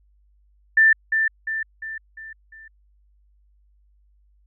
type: tone with echo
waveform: sine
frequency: 1777 Hz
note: A6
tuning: 17 cents sharp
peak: -11 dBFS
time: 0.77-0.93 s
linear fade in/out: 5 ms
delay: 350 ms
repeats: 5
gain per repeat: -6 dB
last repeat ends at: 2.68 s
effects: added 50 Hz sine -56 dBFS peak until 4.46 s